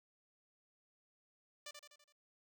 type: tone with echo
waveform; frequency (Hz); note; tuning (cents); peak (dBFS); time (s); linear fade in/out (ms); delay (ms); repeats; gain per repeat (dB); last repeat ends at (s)
5% pulse; 590; D5; +8; -35; 1.66-1.71; 5; 83; 5; -5; 2.125
effects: none